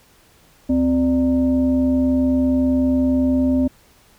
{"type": "tone with frequency modulation", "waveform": "sine", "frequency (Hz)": 259.4, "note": "C4", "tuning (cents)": -15, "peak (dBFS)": -14, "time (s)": [0.69, 3.68], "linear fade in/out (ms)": 10, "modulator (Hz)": 331, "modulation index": 0.53, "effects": ["pink hiss -53 dBFS RMS until 4.18 s"]}